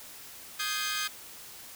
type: chord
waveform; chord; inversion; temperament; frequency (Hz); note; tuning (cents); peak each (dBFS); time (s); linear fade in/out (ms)
15% pulse; Ab major seventh; second; equal with one note detuned; 1244.5 / 1568 / 1683.4 / 2093; Eb6 / G6 / Ab6 / C7; 0 / 0 / +23 / 0; -28 / -28 / -31 / -32; 0.59-1.08; 10
effects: white hiss -47 dBFS RMS until 1.75 s